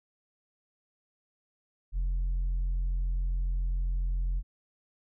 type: tone with tanh clipping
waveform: sine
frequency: 43.67 Hz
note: F1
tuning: 1 cent sharp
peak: -27 dBFS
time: 1.92-4.43 s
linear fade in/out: 50 ms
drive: 2 dB
effects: none